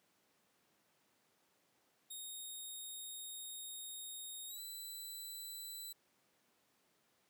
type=tone with pitch glide; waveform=10% pulse; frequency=3723 to 3990 Hz; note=A#7 to B7; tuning=-3 to +17 cents; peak=-39 dBFS; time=2.1-5.93 s; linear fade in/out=10 ms; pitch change=+120 cents; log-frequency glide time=4.47-4.6 s; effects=pink hiss -75 dBFS RMS until 7.29 s + high-pass 200 Hz 12 dB/octave